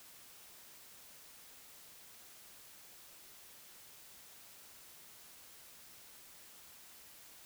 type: silence
effects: white hiss -57 dBFS RMS until 7.45 s